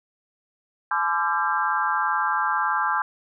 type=tone cluster; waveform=sine; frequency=855 / 1018 / 1176 / 1358 / 1590 Hz; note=A5 / C6 / D6 / F6 / G6; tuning=-50 / -48 / +2 / -49 / +24 cents; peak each=-27 dBFS; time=0.91-3.02 s; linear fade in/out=2 ms; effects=none